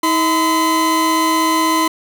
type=tone pair together; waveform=40% pulse; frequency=320.6 / 1018 Hz; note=E4 / C6; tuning=-48 / -48 cents; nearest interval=octave + minor sixth; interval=2000 cents; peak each=-16 / -14 dBFS; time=0.03-1.88 s; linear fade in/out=5 ms; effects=none